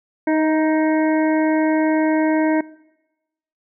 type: harmonic tone with a mistuned harmonic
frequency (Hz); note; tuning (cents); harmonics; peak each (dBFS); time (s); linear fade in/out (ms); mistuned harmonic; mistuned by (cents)
312; D#4; +5; 1 / 2 / 3 / 5 / 6 / 7; -16 / -22 / -26 / -30 / -32 / -33; 0.27-2.61; 5; 2; +17
effects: noise-tail reverb RT60 1.0 s tail -22 dB re dry